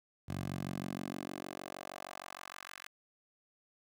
10% pulse tone with high-pass filter sweep, 46.45 Hz, F#1, 7 cents sharp, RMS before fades -43 dBFS, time 0.28-2.88 s, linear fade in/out 10 ms, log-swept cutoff 99 to 1700 Hz, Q 1.5, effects none

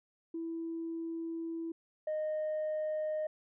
sine tone pair in turn, 330 / 617.2 Hz, E4 / D#5, +2 / -14 cents, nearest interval major seventh, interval 1084 cents, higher second, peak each -35 / -30 dBFS, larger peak second, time 0.34-1.72 / 2.07-3.27 s, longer first, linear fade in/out 5 ms, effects tanh soft clip ceiling -30 dBFS

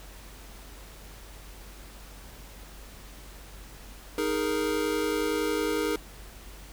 square chord, D# suspended fourth, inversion none, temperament equal, 311.1 / 415.3 / 466.2 Hz, D#4 / G#4 / A#4, 0 / 0 / 0 cents, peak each -31 dBFS, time 4.18-5.96 s, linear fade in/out 2 ms, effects added 48 Hz sine -46 dBFS peak until 6.72 s + pink hiss -49 dBFS RMS until 6.72 s

